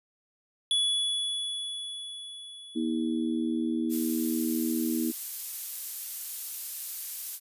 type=tone with exponential decay; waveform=square; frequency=3403 Hz; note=G#7; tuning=41 cents sharp; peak=-23 dBFS; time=0.71-4.39 s; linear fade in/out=1 ms; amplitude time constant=800 ms
type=harmonic tone; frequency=80 Hz; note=D#2; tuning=49 cents sharp; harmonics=3 / 4 / 5; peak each=-29 / -29 / -41 dBFS; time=2.75-5.12 s; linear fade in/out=20 ms
type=noise; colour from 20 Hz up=violet; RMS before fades=-33 dBFS; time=3.89-7.4 s; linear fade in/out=50 ms
effects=resampled to 32000 Hz